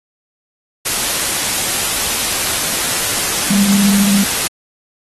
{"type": "tone in noise", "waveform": "sine", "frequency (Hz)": 200, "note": "G3", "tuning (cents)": 35, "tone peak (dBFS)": -10, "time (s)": [3.5, 4.24], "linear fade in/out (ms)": 10, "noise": "white", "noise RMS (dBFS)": -17, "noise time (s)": [0.85, 4.48], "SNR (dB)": 4, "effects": ["AAC 32 kbps"]}